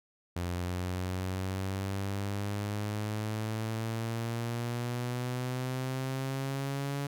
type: exponential sweep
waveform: sawtooth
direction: up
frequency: 87.31 to 141.8 Hz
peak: -28 dBFS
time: 0.36-7.07 s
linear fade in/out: 5 ms
effects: none